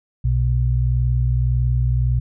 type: tone pair together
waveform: sine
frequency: 61.73 / 123.47 Hz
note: B1 / B2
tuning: 0 / 0 cents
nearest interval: octave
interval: 1200 cents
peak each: -18 dBFS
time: 0.24-2.2 s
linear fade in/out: 10 ms
effects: none